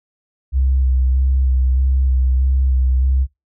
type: tone with vibrato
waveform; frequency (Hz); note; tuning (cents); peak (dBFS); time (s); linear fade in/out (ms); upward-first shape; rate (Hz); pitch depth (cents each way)
sine; 65.2; C2; -5; -11; 0.52-3.27; 50; square; 1.6; 21
effects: noise-tail reverb RT60 0.2 s tail -24 dB re dry + tanh soft clip ceiling -8 dBFS

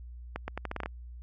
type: accelerating click train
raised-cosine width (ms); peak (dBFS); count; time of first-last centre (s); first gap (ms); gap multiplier
0.5; -19; 9; 0.36-0.859; 120; 0.8
effects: added 60 Hz sine -42 dBFS peak until 1.22 s

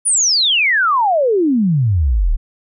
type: exponential sweep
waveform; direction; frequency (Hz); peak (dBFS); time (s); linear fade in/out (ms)
sine; down; 9956 to 33.12; -11; 0.05-2.37; 20
effects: none

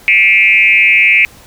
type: tone with frequency modulation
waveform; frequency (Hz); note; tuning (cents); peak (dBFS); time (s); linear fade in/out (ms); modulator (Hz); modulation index
sine; 2349; D7; 0; -5; 0.08-1.25; 0; 197; 1.3
effects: pink hiss -40 dBFS RMS until 1.46 s

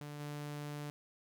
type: tone with level steps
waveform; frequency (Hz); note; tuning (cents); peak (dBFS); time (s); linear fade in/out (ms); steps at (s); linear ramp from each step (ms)
sawtooth; 147; D3; +2; -40 / -37; 0.01-0.9; 0; 0.19; 20
effects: none

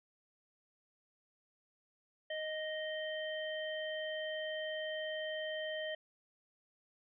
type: harmonic tone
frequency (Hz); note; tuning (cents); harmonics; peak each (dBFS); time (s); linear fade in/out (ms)
622.3; D#5; 0; 1 / 3 / 5; -39 / -43 / -45; 2.3-5.95; 5
effects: none

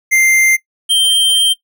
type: tone pair in turn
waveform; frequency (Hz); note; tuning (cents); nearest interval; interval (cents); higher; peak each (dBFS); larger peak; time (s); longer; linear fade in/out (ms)
square; 2093 / 3148; C7 / G7; 0 / +7; perfect fifth; 707; second; -9; neither; 0.11-0.57 / 0.89-1.54; second; 20
effects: noise-tail reverb RT60 0.1 s tail -18 dB re dry

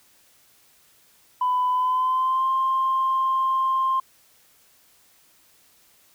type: tone with pitch glide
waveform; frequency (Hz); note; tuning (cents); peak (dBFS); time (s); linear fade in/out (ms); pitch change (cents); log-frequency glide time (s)
sine; 1000 to 1054.6; B5 to C6; +21 to +13; -18; 1.41-4; 5; +92; 1.69-2.5
effects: tanh soft clip ceiling -15 dBFS + white hiss -58 dBFS RMS until 6.14 s

